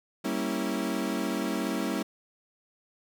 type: chord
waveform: 35% pulse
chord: G diminished seventh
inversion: none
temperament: equal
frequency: 196 / 233.1 / 277.2 / 329.6 Hz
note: G3 / Bb3 / Db4 / Fb4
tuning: 0 / 0 / 0 / 0 cents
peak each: -32 dBFS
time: 0.24-2.03 s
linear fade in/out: 10 ms
effects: none